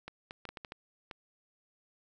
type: clicks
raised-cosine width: 0.3 ms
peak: -26 dBFS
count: 8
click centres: 0.08 / 0.309 / 0.453 / 0.49 / 0.572 / 0.648 / 0.721 / 1.112 s
effects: none